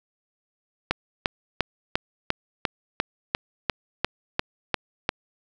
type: click train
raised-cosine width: 0.3 ms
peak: -5 dBFS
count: 13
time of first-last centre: 0.91-5.091 s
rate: 2.87 Hz
effects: none